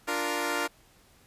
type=chord; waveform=10% pulse; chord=Bb major; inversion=first; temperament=equal; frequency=293.7 / 349.2 / 466.2 Hz; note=D4 / F4 / Bb4; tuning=0 / 0 / 0 cents; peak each=-24 dBFS; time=0.07-0.68 s; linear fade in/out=20 ms; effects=pink hiss -60 dBFS RMS until 1.26 s + resampled to 32000 Hz